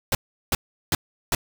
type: noise bursts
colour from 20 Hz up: pink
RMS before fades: -21 dBFS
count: 4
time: 0.12-1.35 s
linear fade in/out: 2 ms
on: 30 ms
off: 370 ms
effects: none